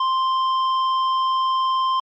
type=tone with hard clipping; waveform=sine; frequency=1046.5 Hz; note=C6; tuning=in tune; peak=-19 dBFS; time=0-2 s; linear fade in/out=5 ms; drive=8 dB; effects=low-pass 5000 Hz 12 dB/octave + MP3 48 kbps